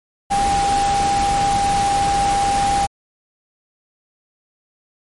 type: tone in noise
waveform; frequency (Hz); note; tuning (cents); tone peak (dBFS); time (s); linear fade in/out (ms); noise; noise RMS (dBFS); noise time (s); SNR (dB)
sine; 800; G5; +35; -15; 0.3-2.87; 20; pink; -24; 0.3-2.87; +6
effects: MP3 48 kbps